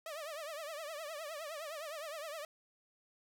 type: tone with vibrato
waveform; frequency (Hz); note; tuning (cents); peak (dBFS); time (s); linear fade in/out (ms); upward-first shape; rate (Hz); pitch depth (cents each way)
sawtooth; 616; D#5; -17; -38; 0.06-2.45; 2; triangle; 9.7; 160
effects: none